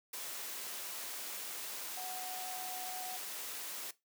sine tone in noise, 740 Hz, F#5, in tune, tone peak -43 dBFS, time 1.97-3.17 s, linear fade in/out 5 ms, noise white, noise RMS -43 dBFS, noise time 0.13-3.91 s, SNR -3 dB, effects noise-tail reverb RT60 0.2 s tail -18 dB re dry + high-pass 300 Hz 12 dB/octave

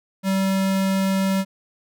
square tone, 192.6 Hz, G3, 30 cents flat, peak -19 dBFS, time 0.23-1.45 s, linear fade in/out 50 ms, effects none

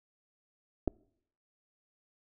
clicks, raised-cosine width 2 ms, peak -17 dBFS, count 2, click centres 0.876 / 0.879 s, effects noise-tail reverb RT60 0.7 s tail -26 dB re dry

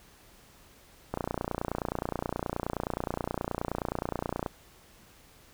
click train, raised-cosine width 1 ms, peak -16 dBFS, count 99, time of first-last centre 1.14-4.462 s, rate 29.5 Hz, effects pink hiss -57 dBFS RMS until 5.53 s

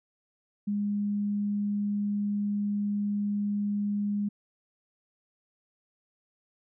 sine tone, 204.9 Hz, G#3, 23 cents flat, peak -26 dBFS, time 0.67-4.29 s, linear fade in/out 10 ms, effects none

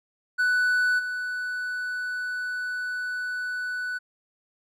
triangle tone with level steps, 1488 Hz, F#6, 9 cents sharp, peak -18 / -26 dBFS, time 0.38-3.99 s, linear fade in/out 20 ms, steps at 0.98 s, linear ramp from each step 20 ms, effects none

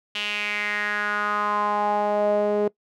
sawtooth tone with band-pass filter sweep, 207.7 Hz, G#3, in tune, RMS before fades -24 dBFS, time 0.15-2.68 s, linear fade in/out 5 ms, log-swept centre 3000 to 470 Hz, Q 4.5, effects noise-tail reverb RT60 0.1 s tail -21 dB re dry

